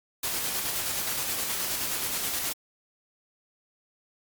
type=noise with tremolo; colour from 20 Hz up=white; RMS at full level=-29 dBFS; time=0.23-2.53 s; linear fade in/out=5 ms; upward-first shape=square; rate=9.5 Hz; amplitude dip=25%; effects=Opus 48 kbps